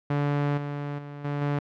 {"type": "tone with level steps", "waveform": "sawtooth", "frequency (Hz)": 144.4, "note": "D3", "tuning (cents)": -29, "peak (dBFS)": [-19, -26, -33, -23, -20], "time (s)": [0.1, 1.59], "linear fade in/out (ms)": 5, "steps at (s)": [0.57, 0.98, 1.24, 1.41], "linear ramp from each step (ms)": 10, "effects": ["low-pass 2000 Hz 12 dB/octave"]}